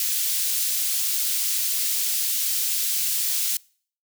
white high-pass noise, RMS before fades -24 dBFS, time 0-3.57 s, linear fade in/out 2 ms, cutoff 3500 Hz, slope 12 dB/octave, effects noise-tail reverb RT60 0.5 s tail -25 dB re dry

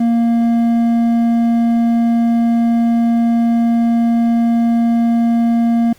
triangle tone with hard clipping, 232.7 Hz, A#3, 3 cents flat, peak -12 dBFS, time 0-5.93 s, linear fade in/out 5 ms, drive 9 dB, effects pink hiss -48 dBFS RMS until 5.98 s + Opus 24 kbps

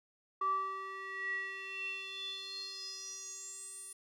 square tone with band-pass filter sweep, 386.1 Hz, G4, 26 cents flat, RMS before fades -41 dBFS, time 0.41-3.93 s, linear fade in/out 5 ms, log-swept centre 1100 to 9700 Hz, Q 9.3, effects none

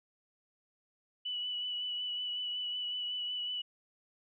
sine tone with vibrato, 2960 Hz, F#7, in tune, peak -34 dBFS, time 1.25-3.62 s, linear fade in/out 10 ms, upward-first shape sine, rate 5.4 Hz, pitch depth 19 cents each way, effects none

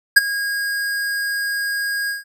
square tone with ADSR envelope, 1634 Hz, G#6, 29 cents flat, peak -4 dBFS, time 0.16-2.24 s, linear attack 12 ms, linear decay 22 ms, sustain -17 dB, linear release 150 ms, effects none

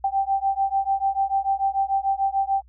sine beating tone pair, 779 / 785.8 Hz, G5 / G5, -11 / +4 cents, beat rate 6.8 Hz, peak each -23 dBFS, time 0.04-2.62 s, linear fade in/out 5 ms, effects added 60 Hz sine -49 dBFS peak until 2.68 s

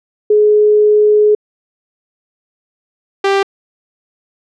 sine / sawtooth tone pair in turn, 421.5 / 393.4 Hz, G#4 / G4, +26 / +6 cents, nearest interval minor second, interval 120 cents, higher first, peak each -6 dBFS, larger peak neither, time 0.3-1.35 / 3.24-3.43 s, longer first, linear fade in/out 5 ms, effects low-pass 4000 Hz 12 dB/octave

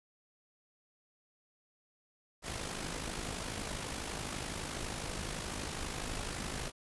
pink noise with amplitude modulation, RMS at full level -37 dBFS, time 2.42-6.72 s, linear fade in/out 50 ms, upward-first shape sine, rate 52 Hz, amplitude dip 55%, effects resampled to 24000 Hz

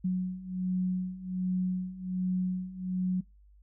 sine beating tone pair, 182.9 / 184.2 Hz, F#3 / F#3, -20 / -7 cents, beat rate 1.3 Hz, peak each -33 / -30 dBFS, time 0.04-3.21 s, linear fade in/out 10 ms, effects noise-tail reverb RT60 0.2 s tail -24 dB re dry + added 50 Hz sine -55 dBFS peak until 3.62 s

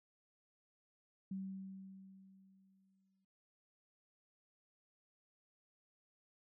sine tone with exponential decay, 191.8 Hz, G3, 37 cents flat, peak -39 dBFS, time 1.31-3.25 s, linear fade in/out 5 ms, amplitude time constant 420 ms, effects none

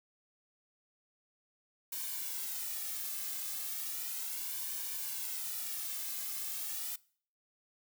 blue noise with flanger, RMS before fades -39 dBFS, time 1.92-6.96 s, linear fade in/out 5 ms, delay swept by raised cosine 1.5 to 2.14 ms, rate 0.35 Hz, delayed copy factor -0.7, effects noise-tail reverb RT60 0.5 s tail -22 dB re dry

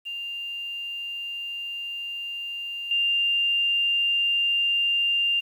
sine tone with level steps, 2794 Hz, F7, in tune, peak -30 / -20 dBFS, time 0.05-5.41 s, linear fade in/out 20 ms, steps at 2.91 s, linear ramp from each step 2 ms, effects 9-bit

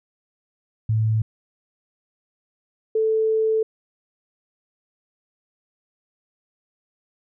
sine tone pair in turn, 110 / 440 Hz, A2 / A4, 0 / 0 cents, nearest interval 2 octaves, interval 2400 cents, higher second, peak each -17 dBFS, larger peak neither, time 0.89-1.22 / 2.95-3.63 s, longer second, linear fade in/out 5 ms, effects none

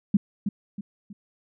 sine tone with echo, 201.8 Hz, G#3, 49 cents flat, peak -14 dBFS, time 0.14-0.17 s, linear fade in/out 5 ms, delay 320 ms, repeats 3, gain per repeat -8 dB, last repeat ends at 1.13 s, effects none

